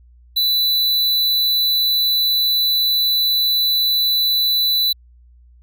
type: tone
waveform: square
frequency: 3979 Hz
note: B7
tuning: 12 cents sharp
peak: -15 dBFS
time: 0.36-4.93 s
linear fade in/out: 10 ms
effects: added 60 Hz sine -45 dBFS peak until 5.62 s